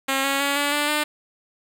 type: tone with pitch steps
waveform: 5% pulse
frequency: 270 / 275.7 / 281.5 / 287.4 / 293.4 / 299.6 Hz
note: C#4 / C#4 / C#4 / D4 / D4 / D4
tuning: -45 / -9 / +27 / -37 / -2 / +35 cents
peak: -9 dBFS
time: 0.08-1.04 s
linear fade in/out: 10 ms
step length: 160 ms
effects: none